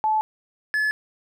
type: tone pair in turn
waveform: sine / triangle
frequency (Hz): 866 / 1717.6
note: A5 / A6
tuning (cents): -28 / -42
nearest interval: octave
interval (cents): 1186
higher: second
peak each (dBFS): -18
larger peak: neither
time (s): 0.04-0.21 / 0.74-0.91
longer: neither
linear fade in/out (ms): 0
effects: none